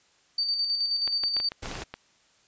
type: tone with tremolo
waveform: sine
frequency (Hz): 4600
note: D8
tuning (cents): -37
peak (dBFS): -23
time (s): 0.38-1.49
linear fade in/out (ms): 5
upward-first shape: square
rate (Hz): 9.4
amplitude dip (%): 40
type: clicks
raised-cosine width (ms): 0.3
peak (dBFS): -20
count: 10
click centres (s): 1.077 / 1.237 / 1.367 / 1.401 / 1.519 / 1.658 / 1.714 / 1.754 / 1.82 / 1.94
type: noise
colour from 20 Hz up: pink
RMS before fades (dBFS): -37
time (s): 1.62-1.84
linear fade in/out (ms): 10
effects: white hiss -63 dBFS RMS until 2.47 s + resampled to 16000 Hz